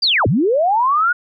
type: linear two-way sweep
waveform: sine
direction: down then up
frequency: 4910 to 86.4 to 1471 Hz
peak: -12 dBFS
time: 0.02-1.13 s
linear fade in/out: 10 ms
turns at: 0.27 s
effects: none